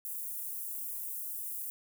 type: high-pass noise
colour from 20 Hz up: white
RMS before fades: -39 dBFS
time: 0.05-1.7 s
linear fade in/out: 0 ms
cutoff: 10000 Hz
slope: 24 dB/octave
effects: none